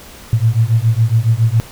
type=beating tone pair; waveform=sine; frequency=110 / 117.2 Hz; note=A2 / A#2; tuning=0 / +10 cents; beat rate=7.2 Hz; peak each=-13 dBFS; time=0.33-1.6 s; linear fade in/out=0 ms; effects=pink hiss -37 dBFS RMS until 1.71 s